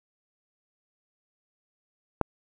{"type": "click", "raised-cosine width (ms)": 1, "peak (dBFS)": -8, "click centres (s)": 2.213, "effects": []}